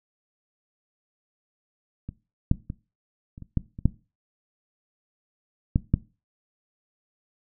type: clicks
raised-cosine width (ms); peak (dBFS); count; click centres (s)
5; -21 / -6 / -19 / -29 / -27 / -10 / -24 / -6 / -7 / -6; 10; 2.09 / 2.514 / 2.701 / 3.379 / 3.423 / 3.573 / 3.789 / 3.856 / 5.759 / 5.94
effects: noise-tail reverb RT60 0.3 s tail -19 dB re dry